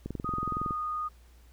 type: click train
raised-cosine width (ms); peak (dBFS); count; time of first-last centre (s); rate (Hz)
3; -22; 15; 0.06-0.708; 21.6
type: tone with pitch glide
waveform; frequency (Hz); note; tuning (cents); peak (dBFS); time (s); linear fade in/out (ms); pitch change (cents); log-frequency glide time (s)
sine; 1244.5 to 1233.1; D#6 to D#6; 0 to -16; -30; 0.24-1.09; 20; -16; 0.57-0.7
effects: added 60 Hz sine -53 dBFS peak until 1.52 s + pink hiss -64 dBFS RMS until 1.52 s